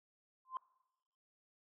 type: tone with exponential growth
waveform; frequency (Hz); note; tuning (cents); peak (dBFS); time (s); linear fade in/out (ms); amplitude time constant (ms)
sine; 1039; C6; -12; -33; 0.45-0.57; 1; 24
effects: noise-tail reverb RT60 1.0 s tail -23 dB re dry + tanh soft clip ceiling -31 dBFS